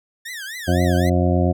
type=tone with vibrato; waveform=sawtooth; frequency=1760 Hz; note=A6; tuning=in tune; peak=-26 dBFS; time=0.25-1.1 s; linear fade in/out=10 ms; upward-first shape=triangle; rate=3.9 Hz; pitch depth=270 cents each way
type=harmonic tone; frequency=89 Hz; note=F2; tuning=33 cents sharp; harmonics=1 / 2 / 3 / 4 / 6 / 7 / 8; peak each=-18 / -21 / -23 / -24 / -26 / -26 / -27 dBFS; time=0.67-1.53 s; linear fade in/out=20 ms
effects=none